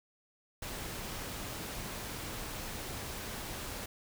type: noise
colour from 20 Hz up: pink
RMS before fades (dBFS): -41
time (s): 0.62-3.86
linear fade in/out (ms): 5
effects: none